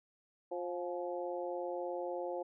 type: harmonic tone with a mistuned harmonic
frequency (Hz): 176.8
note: F3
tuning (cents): +22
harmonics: 2 / 3 / 4 / 5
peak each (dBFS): -41 / -39 / -44 / -46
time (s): 0.51-2.43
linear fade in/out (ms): 10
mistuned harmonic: 5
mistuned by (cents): -58
effects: none

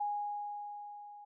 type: tone with level ramp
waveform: sine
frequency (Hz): 825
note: G#5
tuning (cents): -12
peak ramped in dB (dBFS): -31 to -49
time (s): 0-1.25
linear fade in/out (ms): 10
effects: none

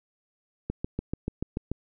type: click train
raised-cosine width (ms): 3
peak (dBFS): -16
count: 8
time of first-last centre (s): 0.7-1.716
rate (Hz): 6.89
effects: none

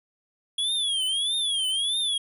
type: tone with vibrato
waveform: square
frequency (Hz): 3322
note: G#7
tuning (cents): 0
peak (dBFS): -24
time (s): 0.58-2.18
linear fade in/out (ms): 5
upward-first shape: triangle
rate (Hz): 1.6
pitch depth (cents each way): 180
effects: resampled to 32000 Hz + 11-bit

